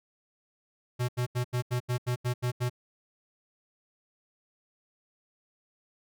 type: tone bursts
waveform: square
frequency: 123.47 Hz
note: B2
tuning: in tune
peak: -27 dBFS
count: 10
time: 0.99-2.698 s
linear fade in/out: 20 ms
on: 97 ms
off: 82 ms
effects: none